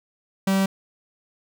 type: tone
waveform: 45% pulse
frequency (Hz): 193.3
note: G3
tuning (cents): -24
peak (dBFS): -18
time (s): 0.47-0.66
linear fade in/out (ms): 5
effects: none